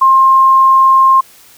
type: tone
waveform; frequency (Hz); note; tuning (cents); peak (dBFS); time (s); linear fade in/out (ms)
sine; 1062; C6; +25; -4; 0.01-1.21; 10
effects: white hiss -42 dBFS RMS until 1.57 s